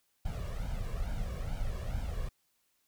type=noise with flanger; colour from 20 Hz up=brown; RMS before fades=-35 dBFS; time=0.25-2.29 s; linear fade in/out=5 ms; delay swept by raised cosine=1.3 to 1.8 ms; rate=2.3 Hz; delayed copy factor=+0.75; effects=white hiss -75 dBFS RMS until 2.87 s